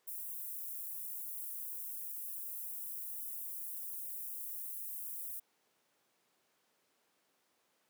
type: high-pass noise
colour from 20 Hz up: white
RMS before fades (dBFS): -43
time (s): 0.07-5.4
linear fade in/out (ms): 10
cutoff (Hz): 11000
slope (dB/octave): 24
effects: pink hiss -75 dBFS RMS until 7.89 s + high-pass 300 Hz 12 dB/octave